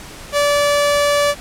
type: tone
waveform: sawtooth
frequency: 579 Hz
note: D5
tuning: 25 cents flat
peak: -9 dBFS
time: 0.32-1.35 s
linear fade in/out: 50 ms
effects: pink hiss -35 dBFS RMS until 1.4 s + low-pass 11000 Hz 12 dB/octave